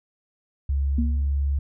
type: tone with pitch glide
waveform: sine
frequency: 69.3 to 70.02 Hz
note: C#2 to C#2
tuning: 0 to +18 cents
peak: -20 dBFS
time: 0.69-1.59 s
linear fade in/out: 5 ms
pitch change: +18 cents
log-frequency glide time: 1.04-1.2 s
type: tone with exponential decay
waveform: sine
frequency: 235.3 Hz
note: A#3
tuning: 16 cents sharp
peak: -20 dBFS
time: 0.98-1.32 s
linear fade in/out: 5 ms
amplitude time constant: 73 ms
effects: none